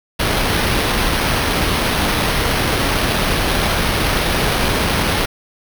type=noise with sample-and-hold; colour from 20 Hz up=pink; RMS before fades=-17 dBFS; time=0.19-5.26 s; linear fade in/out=10 ms; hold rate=7350 Hz; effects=none